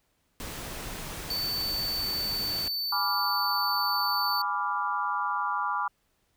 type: noise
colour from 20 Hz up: pink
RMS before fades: -38 dBFS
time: 0.4-2.68 s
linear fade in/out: 0 ms
type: tone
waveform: square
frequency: 4528 Hz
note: C#8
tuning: 36 cents sharp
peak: -29 dBFS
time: 1.3-4.42 s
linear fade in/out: 5 ms
type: chord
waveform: sine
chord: G# diminished seventh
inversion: none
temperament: equal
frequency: 830.6 / 987.8 / 1174.7 / 1396.9 Hz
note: G#5 / B5 / D6 / F6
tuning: 0 / 0 / 0 / 0 cents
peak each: -34 / -31 / -30 / -34 dBFS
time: 2.92-5.88 s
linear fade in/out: 5 ms
effects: pink hiss -72 dBFS RMS until 6.36 s